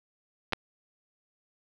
clicks, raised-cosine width 0.3 ms, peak -17 / -9 dBFS, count 2, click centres 0.524 / 0.533 s, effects 7-bit

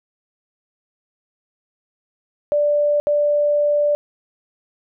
sine tone bursts at uneven times, 587.3 Hz, D5, in tune, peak -14 dBFS, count 2, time 2.52-3 / 3.07-3.95 s, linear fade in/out 0 ms, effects none

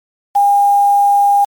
sine tone with quantisation, 808 Hz, G#5, 48 cents flat, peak -7 dBFS, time 0.35-1.45 s, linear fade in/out 10 ms, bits 5, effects MP3 96 kbps

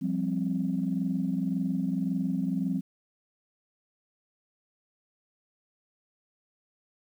sine chord, F suspended second, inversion none, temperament just, 174.61 / 196.44 / 261.9 Hz, F3 / G3 / C4, 0 / +4 / +2 cents, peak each -30 dBFS, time 0.01-2.81 s, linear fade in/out 20 ms, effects tanh soft clip ceiling -17 dBFS + 10-bit

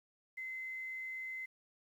sine tone with quantisation, 2056 Hz, C7, 31 cents flat, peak -40 dBFS, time 0.37-1.46 s, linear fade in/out 10 ms, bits 11, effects none

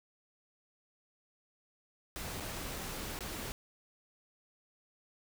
pink noise with dropouts, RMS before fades -41 dBFS, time 2.16-3.52 s, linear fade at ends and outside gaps 0 ms, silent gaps 2.4-2.405 / 3.19-3.207 s, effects none

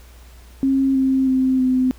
sine tone with pitch steps, 269.2 / 264.9 / 260.6 / 256.5 Hz, C4 / C4 / C4 / C4, +49 / +22 / -7 / -34 cents, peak -14 dBFS, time 0.63-1.91 s, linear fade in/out 0 ms, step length 320 ms, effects added 60 Hz sine -41 dBFS peak until 1.98 s + pink hiss -50 dBFS RMS until 1.98 s

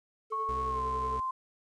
triangle tone with tremolo, 440 Hz, A4, in tune, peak -35 dBFS, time 0.3-1.19 s, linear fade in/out 20 ms, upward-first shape sine, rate 11 Hz, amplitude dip 60%
sine tone with pitch glide, 1100 to 1042.5 Hz, C#6 to C6, -14 to -7 cents, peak -30 dBFS, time 0.32-1.31 s, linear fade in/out 5 ms, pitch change -93 cents, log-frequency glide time 0.67-0.81 s
40% pulse tone, 64.5 Hz, C2, 24 cents flat, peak -37 dBFS, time 0.49-1.2 s, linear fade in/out 0 ms
effects resampled to 22050 Hz + 11-bit

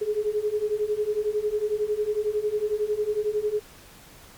sine beating tone pair, 415.3 / 426.3 Hz, G#4 / G#4, 0 / +45 cents, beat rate 11 Hz, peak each -27 / -25 dBFS, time 0.01-3.6 s, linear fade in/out 10 ms, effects pink hiss -49 dBFS RMS until 4.37 s + MP3 96 kbps

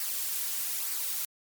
blue noise with flanger, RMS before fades -32 dBFS, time 0-1.25 s, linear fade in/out 2 ms, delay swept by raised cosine 0.28 to 3.28 ms, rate 1.1 Hz, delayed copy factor -0.5, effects MP3 96 kbps

